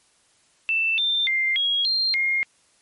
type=tone with pitch steps; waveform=sine; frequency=2662 / 3581 / 2098 / 3298 / 4185 / 2133 Hz; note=E7 / A7 / C7 / G#7 / C8 / C7; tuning=+16 / +30 / +4 / -13 / 0 / +33 cents; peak=-19 dBFS; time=0.69-2.43 s; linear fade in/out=0 ms; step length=290 ms; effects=white hiss -61 dBFS RMS until 2.81 s + MP3 48 kbps